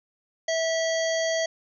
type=harmonic tone; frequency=652 Hz; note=E5; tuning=19 cents flat; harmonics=1 / 3 / 5 / 7 / 9 / 10; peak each=-24 / -31 / -35 / -36 / -38 / -37 dBFS; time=0.48-1.46 s; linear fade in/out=5 ms; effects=none